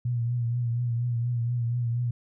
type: tone with vibrato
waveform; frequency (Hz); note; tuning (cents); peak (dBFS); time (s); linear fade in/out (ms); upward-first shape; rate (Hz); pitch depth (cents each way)
sine; 119.5; A#2; +43; -24; 0.05-2.11; 5; triangle; 4.2; 55
effects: none